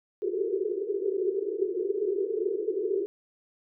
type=band-pass noise; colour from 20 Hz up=pink; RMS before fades=-29 dBFS; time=0.22-3.06 s; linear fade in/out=0 ms; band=370 to 430 Hz; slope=96 dB/octave; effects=none